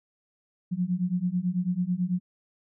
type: beating tone pair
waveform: sine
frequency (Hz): 174.8 / 183.9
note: F3 / F#3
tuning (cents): +2 / -10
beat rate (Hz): 9.1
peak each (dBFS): -28 / -27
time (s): 0.71-2.2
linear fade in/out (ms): 20
effects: none